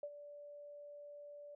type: tone with ADSR envelope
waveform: sine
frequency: 582 Hz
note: D5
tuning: 16 cents flat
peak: -39 dBFS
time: 0.03-1.55 s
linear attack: 3 ms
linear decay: 57 ms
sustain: -11 dB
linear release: 5 ms
effects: none